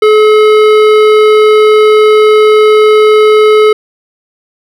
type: tone with hard clipping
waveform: sine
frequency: 428.2 Hz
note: A4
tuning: 47 cents flat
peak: -4 dBFS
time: 0.02-3.73 s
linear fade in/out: 5 ms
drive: 14 dB
effects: none